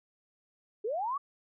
sine linear sweep, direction up, 390 to 1169 Hz, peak -30 dBFS, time 0.84-1.18 s, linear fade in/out 10 ms, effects none

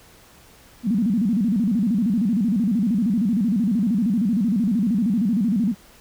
sine tone with vibrato, 213.7 Hz, G#3, 50 cents sharp, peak -17 dBFS, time 0.83-5.75 s, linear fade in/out 50 ms, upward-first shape square, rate 13 Hz, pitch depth 190 cents each way, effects pink hiss -50 dBFS RMS until 6 s

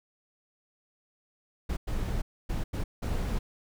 brown noise bursts at uneven times, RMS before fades -30 dBFS, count 5, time 1.69-1.77 / 1.87-2.22 / 2.49-2.64 / 2.73-2.84 / 3.02-3.39 s, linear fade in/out 10 ms, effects none

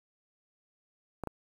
clicks, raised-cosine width 1 ms, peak -21 dBFS, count 2, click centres 1.237 / 1.273 s, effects 8-bit

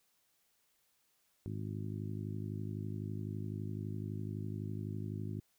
harmonic tone, 51.91 Hz, G#1, in tune, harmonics 2 / 3 / 4 / 5 / 6 / 7, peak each -40 / -44 / -46 / -48 / -50 / -51 dBFS, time 1.46-5.4 s, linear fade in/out 0 ms, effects white hiss -75 dBFS RMS until 5.58 s

